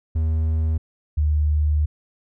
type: tone pair in turn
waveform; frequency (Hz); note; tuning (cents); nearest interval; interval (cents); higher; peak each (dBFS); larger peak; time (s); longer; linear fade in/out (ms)
triangle / sine; 79.5 / 75.32; D#2 / D2; +38 / +44; minor second; 94; first; -16; neither; 0.15-0.78 / 1.17-1.86; second; 10
effects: none